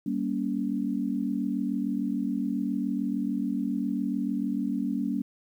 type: chord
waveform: sine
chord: G diminished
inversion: none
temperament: just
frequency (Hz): 196 / 235.2 / 282.2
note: G3 / Bb3 / Db4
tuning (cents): 0 / +16 / +31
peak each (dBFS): -31 / -30 / -30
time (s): 0.06-5.22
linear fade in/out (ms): 5
effects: 10-bit